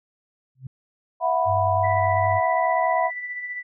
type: tone with exponential growth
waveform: sine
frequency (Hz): 130.81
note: C3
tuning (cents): 0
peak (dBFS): -28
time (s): 0.55-0.67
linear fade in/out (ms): 5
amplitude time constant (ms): 24
type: chord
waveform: sine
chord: E suspended second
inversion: none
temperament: equal with one note detuned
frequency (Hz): 659.3 / 729.4 / 987.8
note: E5 / F#5 / B5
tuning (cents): 0 / -25 / 0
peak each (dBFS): -23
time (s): 1.2-3.11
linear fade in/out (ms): 50
type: tone with vibrato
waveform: sine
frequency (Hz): 98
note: G2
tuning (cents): 0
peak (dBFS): -25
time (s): 1.45-2.41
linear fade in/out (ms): 50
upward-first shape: triangle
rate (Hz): 2.7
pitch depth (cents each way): 20
type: tone with tremolo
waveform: sine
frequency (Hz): 1975.5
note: B6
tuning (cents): 0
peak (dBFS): -27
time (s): 1.83-3.63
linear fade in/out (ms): 20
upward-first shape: sine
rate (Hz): 15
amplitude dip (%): 45
effects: none